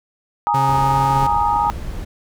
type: chord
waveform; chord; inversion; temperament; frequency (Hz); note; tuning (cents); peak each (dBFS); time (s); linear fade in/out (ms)
sine; Ab suspended second; none; equal; 830.6 / 932.3 / 1244.5; Ab5 / Bb5 / Eb6; 0 / 0 / 0; -18 / -18 / -22; 0.47-1.7; 0
type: tone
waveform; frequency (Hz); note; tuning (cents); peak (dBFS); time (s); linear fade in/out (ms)
40% pulse; 135.3; C#3; -42; -19; 0.54-1.27; 5
type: noise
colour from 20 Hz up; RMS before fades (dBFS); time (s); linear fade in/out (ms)
brown; -28; 0.68-2.05; 10
effects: none